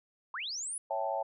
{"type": "linear sweep", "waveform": "sine", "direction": "up", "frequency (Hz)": [941, 10310], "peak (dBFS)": -35, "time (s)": [0.34, 0.78], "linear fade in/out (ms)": 2}
{"type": "chord", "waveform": "sine", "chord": "A dominant seventh", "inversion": "first", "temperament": "equal", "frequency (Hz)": [554.4, 659.3, 784, 880], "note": ["C#5", "E5", "G5", "A5"], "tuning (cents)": [0, 0, 0, 0], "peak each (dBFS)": -36, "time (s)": [0.9, 1.23], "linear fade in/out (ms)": 10}
{"effects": []}